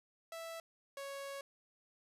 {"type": "tone pair in turn", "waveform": "sawtooth", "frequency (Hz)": [659.3, 554.4], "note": ["E5", "C#5"], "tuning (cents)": [0, 0], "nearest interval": "minor third", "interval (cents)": 300, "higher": "first", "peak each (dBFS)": [-40, -39], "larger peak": "second", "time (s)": [[0.32, 0.6], [0.97, 1.41]], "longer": "second", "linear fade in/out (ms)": 2, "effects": ["resampled to 32000 Hz", "11-bit"]}